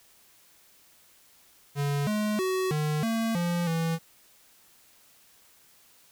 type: tone with pitch steps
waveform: square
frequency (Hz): 142.7 / 211.4 / 374.3 / 151.6 / 226.3 / 173.2 / 164.5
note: D3 / G#3 / F#4 / D#3 / A3 / F3 / E3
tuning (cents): -49 / +31 / +20 / -45 / +49 / -14 / -3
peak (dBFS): -26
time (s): 1.75-3.99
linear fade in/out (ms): 50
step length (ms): 320
effects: white hiss -59 dBFS RMS until 6.11 s